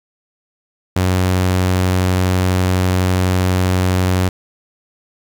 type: tone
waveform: sawtooth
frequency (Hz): 92.1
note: F#2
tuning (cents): -7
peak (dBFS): -9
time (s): 0.96-4.29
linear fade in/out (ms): 5
effects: 8-bit